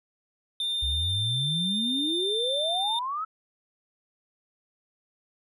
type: tone with vibrato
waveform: triangle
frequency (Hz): 3591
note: A7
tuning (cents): +35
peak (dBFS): -25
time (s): 0.6-2.99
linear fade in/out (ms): 2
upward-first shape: sine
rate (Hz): 0.92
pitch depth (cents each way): 10
type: exponential sweep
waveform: sine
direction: up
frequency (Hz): 65.41 to 1328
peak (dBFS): -28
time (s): 0.82-3.25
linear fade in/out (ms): 10
effects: none